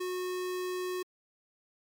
square tone, 364.9 Hz, F#4, 24 cents flat, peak -33 dBFS, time 0-1.03 s, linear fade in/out 10 ms, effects MP3 96 kbps

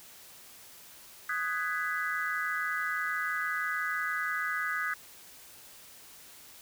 sine chord, G# minor seventh, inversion second, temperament just, 1245.9 / 1495.1 / 1661.2 / 1993.5 Hz, D#6 / F#6 / G#6 / B6, +2 / +18 / 0 / +16 cents, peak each -35 / -35 / -34 / -37 dBFS, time 1.29-4.94 s, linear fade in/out 5 ms, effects white hiss -52 dBFS RMS until 6.61 s

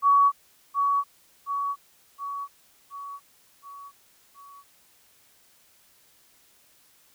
sine tone with echo, 1127 Hz, C#6, 28 cents sharp, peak -15 dBFS, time 0.02-0.32 s, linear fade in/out 50 ms, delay 720 ms, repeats 6, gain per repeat -5 dB, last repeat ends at 4.64 s, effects white hiss -60 dBFS RMS until 7.14 s

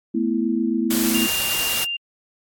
sine chord, A suspended second, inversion none, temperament just, 220 / 247.5 / 330 Hz, A3 / B3 / E4, 0 / +4 / +2 cents, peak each -23 dBFS, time 0.14-1.27 s, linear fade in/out 10 ms
white noise, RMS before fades -24 dBFS, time 0.9-1.85 s, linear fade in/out 10 ms
sine tone, 2794 Hz, F7, in tune, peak -23 dBFS, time 1.14-1.97 s, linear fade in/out 10 ms
effects AAC 64 kbps

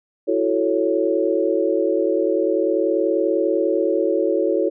sine chord, F# minor seventh, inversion third, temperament equal, 329.6 / 370 / 440 / 554.4 Hz, E4 / F#4 / A4 / C#5, 0 / 0 / 0 / 0 cents, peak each -22 dBFS, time 0.27-4.7 s, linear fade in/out 20 ms, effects none

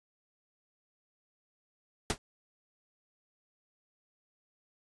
pink noise with exponential decay, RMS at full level -24 dBFS, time 2.1-2.18 s, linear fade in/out 1 ms, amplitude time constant 17 ms, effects resampled to 22050 Hz

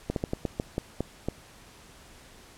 slowing click train, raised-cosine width 2 ms, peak -14 dBFS, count 9, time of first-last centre 0.1-1.286 s, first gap 62 ms, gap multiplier 1.24, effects pink hiss -52 dBFS RMS until 2.57 s + low-pass 11000 Hz 12 dB/octave

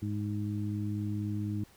harmonic tone, 104.1 Hz, G#2, 5 cents sharp, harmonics 1 / 2 / 3, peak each -33 / -36 / -38 dBFS, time 0.02-1.64 s, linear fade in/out 5 ms, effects pink hiss -60 dBFS RMS until 1.76 s

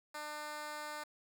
10% pulse tone with high-pass filter, 300 Hz, D4, 37 cents sharp, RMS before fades -44 dBFS, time 0.14-1.04 s, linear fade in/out 10 ms, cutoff 600 Hz, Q 0.8, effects 10-bit

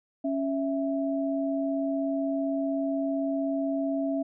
sine tone pair together, 276.5 / 659.3 Hz, C#4 / E5, -4 / 0 cents, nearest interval octave + minor third, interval 1504 cents, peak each -27 / -30 dBFS, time 0.24-4.23 s, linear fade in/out 10 ms, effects none

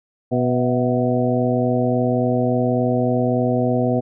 harmonic tone with a mistuned harmonic, 123.5 Hz, B2, in tune, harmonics 1 / 2 / 3 / 4 / 5 / 6, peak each -22 / -20 / -26 / -23 / -24 / -28 dBFS, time 0.31-4.01 s, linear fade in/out 20 ms, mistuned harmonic 5, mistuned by +69 cents, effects none

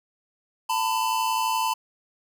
square tone pair together, 891.4 / 1003 Hz, A5 / B5, +22 / +26 cents, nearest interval major second, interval 204 cents, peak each -26 dBFS, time 0.69-1.74 s, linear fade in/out 10 ms, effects none

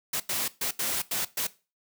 white noise bursts at uneven times, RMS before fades -29 dBFS, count 6, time 0.13-0.2 / 0.29-0.48 / 0.61-0.71 / 0.79-1.02 / 1.11-1.25 / 1.37-1.47 s, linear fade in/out 5 ms, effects noise-tail reverb RT60 0.3 s tail -18 dB re dry + high-pass 100 Hz 12 dB/octave

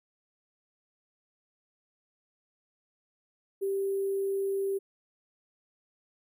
sine tone with sample-and-hold, 392 Hz, G4, in tune, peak -27 dBFS, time 3.61-4.79 s, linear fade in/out 20 ms, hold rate 11025 Hz, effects none

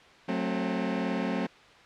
sawtooth chord, F# diminished, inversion none, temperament just, 185 / 222 / 266.4 Hz, F#3 / A3 / C4, 0 / +16 / +31 cents, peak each -28 dBFS, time 0.28-1.47 s, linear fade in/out 10 ms, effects white hiss -53 dBFS RMS until 1.85 s + low-pass 3000 Hz 12 dB/octave

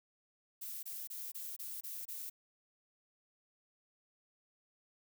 violet noise bursts, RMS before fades -44 dBFS, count 7, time 0.61-2.3 s, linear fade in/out 10 ms, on 220 ms, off 25 ms, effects none

